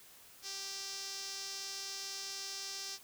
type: tone with band-pass filter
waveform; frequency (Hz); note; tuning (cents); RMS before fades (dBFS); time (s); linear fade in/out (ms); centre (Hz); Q
sawtooth; 392; G4; 0; -43; 0.42-2.99; 50; 5400; 3.4
effects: white hiss -58 dBFS RMS until 3.03 s